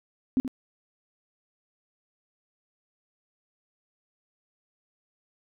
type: tone with echo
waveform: sine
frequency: 259.4 Hz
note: C4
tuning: 15 cents flat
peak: -19 dBFS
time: 0.37-0.4 s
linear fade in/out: 0 ms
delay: 78 ms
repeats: 1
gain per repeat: -9 dB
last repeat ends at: 0.478 s
effects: none